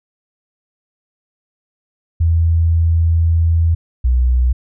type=tone pair in turn; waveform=sine; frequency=82.8 / 62.28 Hz; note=E2 / B1; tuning=+8 / +15 cents; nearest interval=perfect fourth; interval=493 cents; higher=first; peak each=-10 dBFS; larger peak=neither; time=2.2-3.75 / 4.04-4.53 s; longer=first; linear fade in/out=10 ms; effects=none